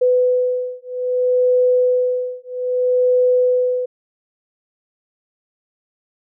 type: beating tone pair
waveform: sine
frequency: 500 / 500.62 Hz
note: B4 / B4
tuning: +21 / +23 cents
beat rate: 0.62 Hz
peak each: -17 dBFS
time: 0.01-3.86 s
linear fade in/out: 10 ms
effects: none